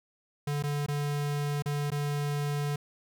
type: tone with dropouts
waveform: square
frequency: 145.3 Hz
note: D3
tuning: 18 cents flat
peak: -29 dBFS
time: 0.47-2.76 s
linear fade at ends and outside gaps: 5 ms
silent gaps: 0.626-0.636 / 0.863-0.883 / 1.623-1.658 / 1.904-1.917 s
effects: none